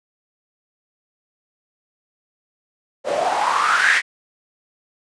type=noise with band-pass filter sweep; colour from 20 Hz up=white; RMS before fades=-18 dBFS; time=3.04-4.02 s; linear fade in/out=50 ms; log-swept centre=530 to 2000 Hz; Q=6.5; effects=resampled to 22050 Hz